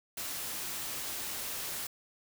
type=noise; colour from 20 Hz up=white; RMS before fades=-38 dBFS; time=0.17-1.87 s; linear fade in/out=5 ms; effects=none